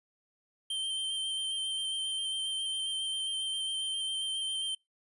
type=tone with vibrato; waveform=square; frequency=3130 Hz; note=G7; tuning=3 cents flat; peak=-32 dBFS; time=0.7-4.75 s; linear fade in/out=5 ms; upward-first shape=square; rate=7.4 Hz; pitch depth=12 cents each way; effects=noise-tail reverb RT60 0.2 s tail -26 dB re dry + resampled to 24000 Hz